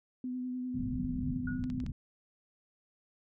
sine tone with vibrato, 251.7 Hz, B3, 33 cents sharp, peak -34 dBFS, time 0.24-1.84 s, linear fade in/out 2 ms, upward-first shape sine, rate 10 Hz, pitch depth 18 cents each way
white low-pass noise, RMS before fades -38 dBFS, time 0.74-1.92 s, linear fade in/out 2 ms, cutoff 230 Hz, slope 48 dB/octave
sine tone with exponential decay, 1453 Hz, F#6, 32 cents flat, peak -37 dBFS, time 1.47-1.72 s, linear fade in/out 5 ms, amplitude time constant 53 ms
clicks, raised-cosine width 0.2 ms, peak -34 / -33 / -34 / -32 dBFS, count 4, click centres 1.64 / 1.701 / 1.802 / 1.864 s
effects none

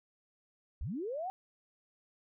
sine linear sweep, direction up, 43.33 to 784 Hz, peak -35 dBFS, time 0.81-1.3 s, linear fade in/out 0 ms, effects none

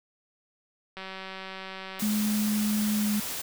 click train, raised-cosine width 0.3 ms, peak -23 dBFS, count 196, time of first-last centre 0.97-1.996 s, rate 190 Hz
white noise, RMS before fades -34 dBFS, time 1.99-3.42 s, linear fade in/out 10 ms
sine tone with pitch glide, 211.2 to 208.9 Hz, G#3 to G#3, +29 to +10 cents, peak -24 dBFS, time 2.02-3.2 s, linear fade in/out 5 ms, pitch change -19 cents, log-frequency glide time 2.95-3.09 s
effects none

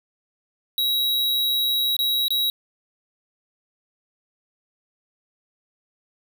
square tone with dropouts, 3858 Hz, B7, 41 cents flat, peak -20 dBFS, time 0.78-2.5 s, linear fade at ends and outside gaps 1 ms, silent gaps 1.966-1.99 / 2.282-2.305 s, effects none

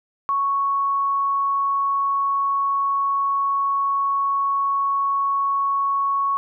sine tone, 1108.7 Hz, C#6, in tune, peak -18 dBFS, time 0.29-6.37 s, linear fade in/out 0 ms, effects none

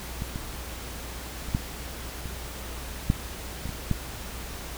clicks, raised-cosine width 5 ms, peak -18 / -20 / -24 / -11 / -23 / -8 / -22 / -23 / -11 dBFS, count 9, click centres 0.221 / 0.359 / 1.487 / 1.549 / 2.257 / 3.101 / 3.656 / 3.692 / 3.913 s, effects added 60 Hz sine -39 dBFS peak until 4.77 s + pink hiss -39 dBFS RMS until 4.77 s

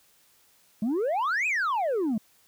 sine exponential two-way sweep, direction up then down, 201.6 to 2604 to 201.6 Hz, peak -21 dBFS, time 0.82-2.18 s, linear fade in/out 5 ms, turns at 1.47 s, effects tanh soft clip ceiling -23 dBFS + white hiss -62 dBFS RMS until 2.47 s

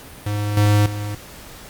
square tone with level steps, 103.83 Hz, G#2, in tune, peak -21 / -13 / -25 dBFS, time 0.26-1.15 s, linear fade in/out 5 ms, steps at 0.57 / 0.86 s, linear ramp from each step 2 ms, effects pink hiss -40 dBFS RMS until 1.69 s + Opus 48 kbps

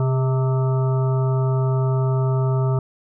harmonic tone with a mistuned harmonic, 130 Hz, C3, 11 cents flat, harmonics 1 / 3 / 5 / 7 / 9 / 10, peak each -17 / -27 / -31 / -34 / -36 / -37 dBFS, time 0-2.79 s, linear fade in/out 2 ms, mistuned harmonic 3, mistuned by +49 cents, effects none

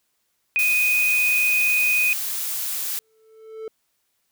sine tone, 2489 Hz, D#7, in tune, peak -17 dBFS, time 0.56-2.13 s, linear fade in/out 0 ms
blue noise, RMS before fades -27 dBFS, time 0.59-2.99 s, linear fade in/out 0 ms
triangle tone with exponential growth, 441 Hz, A4, 4 cents sharp, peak -26 dBFS, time 2.99-3.68 s, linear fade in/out 2 ms, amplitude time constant 150 ms
effects white hiss -71 dBFS RMS until 4.31 s

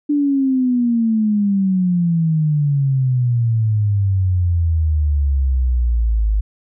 sine exponential sweep, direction down, 295.9 to 51.1 Hz, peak -13 dBFS, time 0.09-6.41 s, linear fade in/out 10 ms, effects none

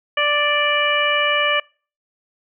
harmonic tone, 587.3 Hz, D5, in tune, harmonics 1 / 2 / 3 / 4 / 5, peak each -22 / -22 / -22 / -22 / -22 dBFS, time 0.17-1.6 s, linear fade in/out 5 ms, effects noise-tail reverb RT60 0.4 s tail -26 dB re dry

